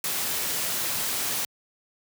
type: noise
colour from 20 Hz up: white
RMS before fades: -28 dBFS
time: 0.04-1.45 s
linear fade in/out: 2 ms
effects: high-pass 80 Hz 12 dB/octave